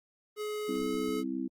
square tone with pitch glide, 422.4 to 427.1 Hz, G#4 to G#4, +29 to +48 cents, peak -34 dBFS, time 0.36-1.24 s, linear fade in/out 50 ms, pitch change +19 cents, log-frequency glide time 0.69-0.87 s
harmonic tone, 65.41 Hz, C2, in tune, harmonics 3 / 4 / 5, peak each -40 / -34 / -36 dBFS, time 0.68-1.48 s, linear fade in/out 10 ms
effects Opus 32 kbps

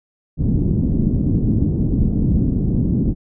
white low-pass noise, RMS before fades -17 dBFS, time 0.37-3.15 s, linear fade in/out 50 ms, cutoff 250 Hz, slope 24 dB/octave, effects none

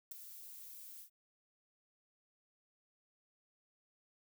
violet noise with ADSR envelope, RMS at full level -42 dBFS, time 0.11-1.1 s, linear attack 7 ms, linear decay 9 ms, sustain -10 dB, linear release 96 ms, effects none

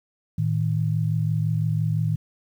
sine tone pair together, 110.8 / 156.69 Hz, A2 / D#3, +13 / +12 cents, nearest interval tritone, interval 599 cents, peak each -23 dBFS, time 0.38-2.16 s, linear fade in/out 5 ms, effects 9-bit

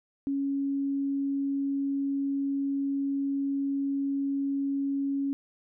sine tone, 277.2 Hz, C#4, in tune, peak -26 dBFS, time 0.27-5.33 s, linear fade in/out 0 ms, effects none

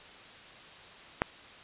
click, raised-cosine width 0.5 ms, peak -9 dBFS, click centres 1.219 s, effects white hiss -50 dBFS RMS until 1.63 s + resampled to 8000 Hz

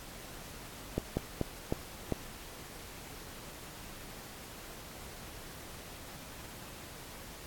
slowing click train, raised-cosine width 2 ms, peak -16 dBFS, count 5, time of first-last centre 0.98-2.123 s, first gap 190 ms, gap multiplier 1.28, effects pink hiss -48 dBFS RMS until 7.46 s + AAC 64 kbps

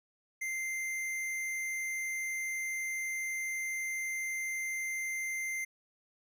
sine tone with hard clipping, 2088 Hz, C7, 4 cents flat, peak -35 dBFS, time 0.41-5.65 s, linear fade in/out 10 ms, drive 14 dB, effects none

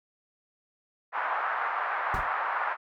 pink band-pass noise, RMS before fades -30 dBFS, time 1.12-2.77 s, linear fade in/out 50 ms, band 830 to 1600 Hz, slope 24 dB/octave
brown noise with exponential decay, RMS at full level -27 dBFS, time 2.14-2.32 s, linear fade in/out 2 ms, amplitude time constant 37 ms
effects none

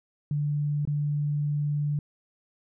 sine tone with dropouts, 146.83 Hz, D3, in tune, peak -24 dBFS, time 0.31-1.99 s, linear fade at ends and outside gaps 2 ms, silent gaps 0.852-0.874 s, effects none

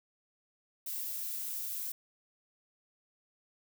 violet noise, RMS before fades -38 dBFS, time 0.86-1.92 s, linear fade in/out 5 ms, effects none

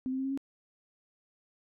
sine tone with pitch steps, 258.4 / 262.2 / 266 / 269.8 / 273.8 Hz, C4 / C4 / C4 / C#4 / C#4, -21 / +4 / +29 / -47 / -21 cents, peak -30 dBFS, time 0.06-0.375 s, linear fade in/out 0 ms, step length 63 ms, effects none

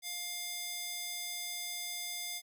square tone with high-pass filter, 705 Hz, F5, 16 cents sharp, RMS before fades -40 dBFS, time 0.02-2.42 s, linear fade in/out 50 ms, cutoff 3300 Hz, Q 0.68, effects none

